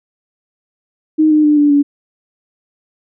sine tone with pitch steps, 311.1 / 304.7 / 298.4 / 292.3 / 286.3 Hz, D#4 / D#4 / D4 / D4 / D4, 0 / -36 / +28 / -8 / -44 cents, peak -7 dBFS, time 1.18-1.83 s, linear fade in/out 20 ms, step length 130 ms, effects none

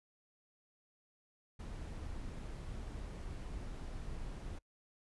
brown noise, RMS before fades -44 dBFS, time 1.59-4.59 s, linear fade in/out 10 ms, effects noise-tail reverb RT60 0.1 s tail -25 dB re dry + resampled to 24000 Hz

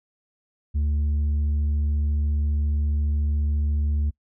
sine tone with tanh clipping, 73.8 Hz, D2, 9 cents sharp, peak -21 dBFS, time 0.74-4.11 s, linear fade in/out 20 ms, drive 4 dB, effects noise-tail reverb RT60 0.1 s tail -25 dB re dry

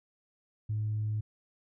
sine tone, 107.1 Hz, A2, 46 cents flat, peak -28 dBFS, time 0.69-1.21 s, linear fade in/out 10 ms, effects tanh soft clip ceiling -25 dBFS

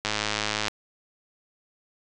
click train, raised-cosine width 0.2 ms, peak -8 dBFS, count 68, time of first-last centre 0.05-0.682 s, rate 106 Hz, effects resampled to 22050 Hz

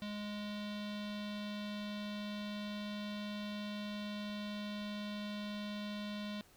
square tone with low-pass filter, 207.7 Hz, G#3, in tune, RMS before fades -42 dBFS, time 0.02-6.41 s, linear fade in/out 0 ms, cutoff 3800 Hz, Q 3.6, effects pink hiss -64 dBFS RMS until 6.56 s

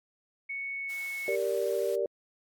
sine tone with pitch glide, 2217 to 2200 Hz, C#7 to C#7, 0 to -14 cents, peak -33 dBFS, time 0.49-1.36 s, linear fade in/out 10 ms, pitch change -14 cents, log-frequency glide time 0.71-1.18 s
white high-pass noise, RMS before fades -48 dBFS, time 0.89-1.96 s, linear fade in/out 10 ms, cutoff 610 Hz, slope 12 dB/octave
sine chord, G minor, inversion none, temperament equal with one note detuned, 392 / 466.2 / 582.3 Hz, G4 / Bb4 / D5, 0 / 0 / -15 cents, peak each -31 dBFS, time 1.28-2.06 s, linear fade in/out 2 ms
effects AAC 64 kbps

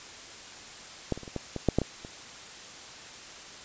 clicks, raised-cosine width 2 ms, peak -13 / -26 / -30 / -28 / -18 / -19 / -8 / -9 / -16 / -27 dBFS, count 10, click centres 1.123 / 1.176 / 1.233 / 1.278 / 1.363 / 1.563 / 1.687 / 1.786 / 1.817 / 2.049 s, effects white hiss -45 dBFS RMS until 3.64 s + resampled to 16000 Hz

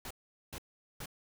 pink noise bursts, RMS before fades -43 dBFS, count 3, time 0.05-1.058 s, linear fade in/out 2 ms, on 56 ms, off 420 ms, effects none

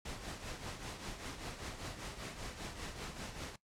pink noise with tremolo, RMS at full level -42 dBFS, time 0.05-3.56 s, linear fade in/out 5 ms, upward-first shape triangle, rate 5.1 Hz, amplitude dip 65%, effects noise-tail reverb RT60 0.1 s tail -18 dB re dry + low-pass 8000 Hz 12 dB/octave

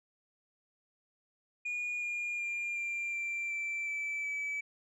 sine tone with pitch steps, 2441 / 2420 / 2399 / 2378 / 2358 / 2338 / 2317 / 2297 Hz, D#7 / D#7 / D7 / D7 / D7 / D7 / D7 / D7, -34 / -49 / +36 / +21 / +6 / -8 / -24 / -39 cents, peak -31 dBFS, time 1.65-4.61 s, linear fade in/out 10 ms, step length 370 ms, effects tanh soft clip ceiling -32 dBFS

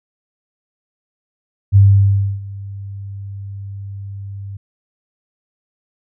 sine tone with ADSR envelope, 99.1 Hz, G2, 19 cents sharp, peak -4 dBFS, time 1.72-4.57 s, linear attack 40 ms, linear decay 640 ms, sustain -22 dB, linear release 5 ms, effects none

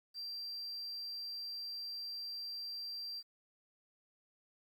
sine tone, 4715 Hz, D8, 6 cents sharp, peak -38 dBFS, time 0.14-3.23 s, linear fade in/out 50 ms, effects tanh soft clip ceiling -40 dBFS + 11-bit

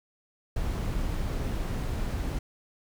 brown noise, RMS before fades -30 dBFS, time 0.56-2.39 s, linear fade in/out 5 ms, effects none

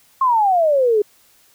sine exponential sweep, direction down, 1088 to 405.4 Hz, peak -12 dBFS, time 0.21-1.02 s, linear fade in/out 5 ms, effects white hiss -54 dBFS RMS until 1.54 s

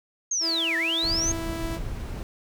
sine linear two-way sweep, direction down then up, 6550 to 1715 to 6550 Hz, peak -23 dBFS, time 0.31-1.32 s, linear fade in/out 5 ms, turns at 0.77 s
sawtooth tone, 329.6 Hz, E4, in tune, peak -27 dBFS, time 0.4-1.8 s, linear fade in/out 50 ms
brown noise, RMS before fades -32 dBFS, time 1.03-2.23 s, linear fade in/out 0 ms
effects none

